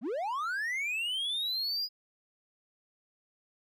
triangle linear sweep, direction up, 187.1 to 4963 Hz, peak -29 dBFS, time 0.01-1.89 s, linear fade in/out 50 ms, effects none

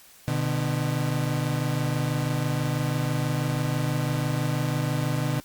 35% pulse tone pair together, 124.6 / 150.7 Hz, B2 / D3, +16 / +45 cents, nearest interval minor third, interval 329 cents, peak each -25 dBFS, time 0.28-5.4 s, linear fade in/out 0 ms, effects white hiss -52 dBFS RMS until 5.44 s + Opus 48 kbps

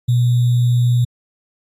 sine tone with sample-and-hold, 121.7 Hz, B2, 25 cents flat, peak -11 dBFS, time 0.08-1.05 s, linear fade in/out 10 ms, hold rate 3675 Hz, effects AAC 64 kbps

